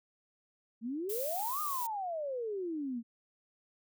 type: exponential two-way sweep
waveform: sine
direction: up then down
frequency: 215.6 to 1254 to 223.7 Hz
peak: -34 dBFS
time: 0.81-3.03 s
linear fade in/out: 50 ms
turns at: 1.61 s
type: noise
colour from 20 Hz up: violet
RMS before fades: -39 dBFS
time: 1.09-1.87 s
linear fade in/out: 10 ms
effects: none